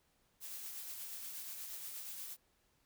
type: noise with tremolo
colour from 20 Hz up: blue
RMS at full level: -45 dBFS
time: 0.4-2.37 s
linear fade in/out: 50 ms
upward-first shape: sine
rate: 8.4 Hz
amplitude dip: 30%
effects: pink hiss -75 dBFS RMS until 2.85 s